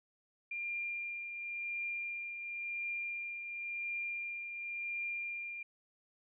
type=tone with tremolo; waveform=sine; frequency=2395 Hz; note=D7; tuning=33 cents sharp; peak=-35 dBFS; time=0.51-5.63 s; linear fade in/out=5 ms; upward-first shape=triangle; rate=0.94 Hz; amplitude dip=50%; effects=none